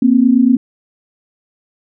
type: tone pair together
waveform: sine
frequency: 236.3 / 265 Hz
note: A#3 / C4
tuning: +24 / +22 cents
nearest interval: major second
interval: 198 cents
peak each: -10 dBFS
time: 0.02-0.57 s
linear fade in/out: 5 ms
effects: none